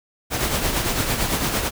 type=noise with tremolo; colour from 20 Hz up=pink; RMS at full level=-20 dBFS; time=0.3-1.71 s; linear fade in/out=50 ms; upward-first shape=triangle; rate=8.9 Hz; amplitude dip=55%; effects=none